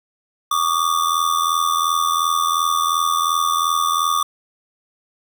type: ring-modulated tone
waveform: square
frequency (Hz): 1174.7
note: D6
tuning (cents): 0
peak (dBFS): -14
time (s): 0.51-4.23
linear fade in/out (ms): 5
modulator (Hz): 41.4
effects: 8-bit